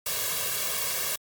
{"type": "noise with comb filter", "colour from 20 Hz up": "white", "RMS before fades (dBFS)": -29, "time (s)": [0.06, 1.16], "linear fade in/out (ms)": 5, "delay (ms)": 1.8, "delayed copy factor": 0.95, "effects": ["high-pass 100 Hz 12 dB/octave", "Opus 48 kbps"]}